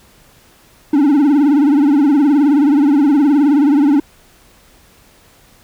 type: tone with vibrato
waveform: triangle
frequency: 287.4 Hz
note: D4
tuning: 37 cents flat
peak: -6 dBFS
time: 0.93-4 s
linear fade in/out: 5 ms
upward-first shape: triangle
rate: 19 Hz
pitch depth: 150 cents each way
effects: pink hiss -48 dBFS RMS until 5.63 s